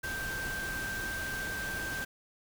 sine tone in noise, 1568 Hz, G6, in tune, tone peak -35 dBFS, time 0.03-2.05 s, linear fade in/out 10 ms, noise pink, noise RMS -40 dBFS, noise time 0.03-2.05 s, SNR +2 dB, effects none

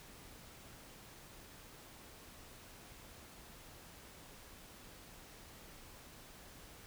silence, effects pink hiss -56 dBFS RMS until 6.86 s

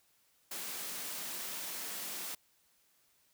white high-pass noise, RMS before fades -41 dBFS, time 0.51-2.35 s, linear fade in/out 5 ms, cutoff 150 Hz, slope 48 dB/octave, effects white hiss -71 dBFS RMS until 3.33 s

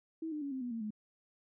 sine tone with pitch steps, 322.9 / 301.3 / 281.1 / 262.3 / 244.7 / 228.3 / 213 Hz, E4 / D4 / C#4 / C4 / B3 / A#3 / G#3, -36 / +44 / +24 / +4 / -16 / -36 / +44 cents, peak -36 dBFS, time 0.22-0.906 s, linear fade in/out 5 ms, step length 98 ms, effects none

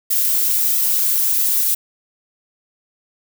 violet noise with flanger, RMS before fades -17 dBFS, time 0.1-1.75 s, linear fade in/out 10 ms, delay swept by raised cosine 1.5 to 5.1 ms, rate 1.5 Hz, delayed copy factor +0.65, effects none

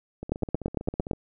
two click trains, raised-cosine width 2 ms, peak -11 / -22 dBFS, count 8 / 15, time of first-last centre 0.32-1.112 / 0.23-1.133 s, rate 8.84 / 15.5 Hz, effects none

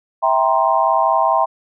sine chord, C dominant seventh, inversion first, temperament just, 654.1 / 784.9 / 941.9 / 1046.5 Hz, E5 / G5 / Bb5 / C6, -14 / +2 / +18 / 0 cents, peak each -18 dBFS, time 0.22-1.46 s, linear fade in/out 20 ms, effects none

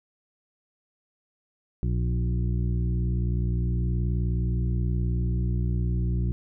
harmonic tone with a mistuned harmonic, 60.3 Hz, B1, 41 cents flat, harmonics 1 / 2 / 3 / 5 / 6, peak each -25 / -27 / -32 / -41 / -42 dBFS, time 1.83-6.32 s, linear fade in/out 0 ms, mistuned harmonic 1, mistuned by +37 cents, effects none

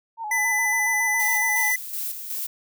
sine tone with vibrato, 878 Hz, A5, 4 cents flat, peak -28 dBFS, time 0.17-1.73 s, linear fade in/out 50 ms, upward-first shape square, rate 7.2 Hz, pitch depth 64 cents each way
square tone, 2000 Hz, B6, 21 cents sharp, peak -21 dBFS, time 0.31-1.76 s, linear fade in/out 5 ms
violet noise with tremolo, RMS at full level -29 dBFS, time 1.19-2.47 s, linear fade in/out 10 ms, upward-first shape square, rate 2.7 Hz, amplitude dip 50%
effects none

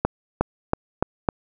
accelerating click train, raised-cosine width 1 ms, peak -4 dBFS, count 5, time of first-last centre 0.05-1.288 s, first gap 360 ms, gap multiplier 0.9, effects none

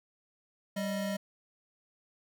square tone pair together, 194.94 / 622.3 Hz, G3 / D#5, -9 / 0 cents, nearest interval octave + minor sixth, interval 2009 cents, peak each -34 / -37 dBFS, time 0.76-1.17 s, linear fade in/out 10 ms, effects none

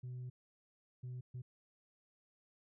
sine tone bursts at uneven times, 125.5 Hz, B2, 28 cents sharp, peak -40 dBFS, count 3, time 0.03-0.3 / 1.03-1.21 / 1.34-1.42 s, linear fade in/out 10 ms, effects tanh soft clip ceiling -41 dBFS

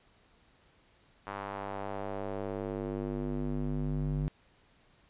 square tone with band-pass filter sweep, 49.71 Hz, G1, 25 cents sharp, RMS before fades -35 dBFS, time 1.27-4.28 s, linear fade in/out 0 ms, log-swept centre 1100 to 150 Hz, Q 1.5, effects pink hiss -65 dBFS RMS until 5.09 s + resampled to 8000 Hz

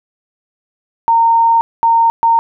sine tone bursts at uneven times, 919 Hz, A#5, 25 cents flat, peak -7 dBFS, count 3, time 1.08-1.61 / 1.83-2.1 / 2.23-2.39 s, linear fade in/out 0 ms, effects none

